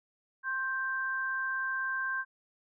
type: tone pair together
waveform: sine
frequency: 1059 / 1569 Hz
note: C6 / G6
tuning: +21 / +1 cents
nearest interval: perfect fifth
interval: 680 cents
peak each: -37 / -31 dBFS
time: 0.43-2.25 s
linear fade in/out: 50 ms
effects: none